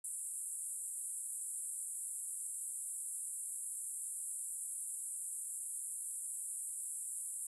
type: band-pass noise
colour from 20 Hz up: pink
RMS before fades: -43 dBFS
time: 0.04-7.47 s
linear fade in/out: 5 ms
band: 7900 to 11000 Hz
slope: 96 dB/octave
effects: none

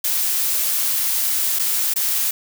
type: noise with dropouts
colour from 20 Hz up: blue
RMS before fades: -20 dBFS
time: 0.04-2.31 s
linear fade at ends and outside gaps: 5 ms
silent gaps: 1.589-1.594 / 1.939-1.959 s
effects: none

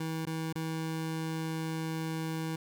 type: tone with dropouts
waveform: 25% pulse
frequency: 160.7 Hz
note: E3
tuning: 44 cents flat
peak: -29 dBFS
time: 0-2.56 s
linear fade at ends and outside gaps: 5 ms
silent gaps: 0.254-0.268 / 0.527-0.555 s
effects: none

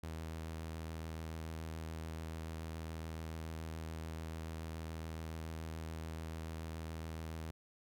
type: tone with vibrato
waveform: sawtooth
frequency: 80.5 Hz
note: E2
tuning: 41 cents flat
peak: -38 dBFS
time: 0.03-7.51 s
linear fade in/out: 5 ms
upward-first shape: sine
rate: 7 Hz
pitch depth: 15 cents each way
effects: none

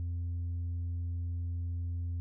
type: tone with tanh clipping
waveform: sine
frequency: 86.2 Hz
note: F2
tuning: 22 cents flat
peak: -33 dBFS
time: 0-2.2 s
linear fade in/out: 0 ms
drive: 2 dB
effects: none

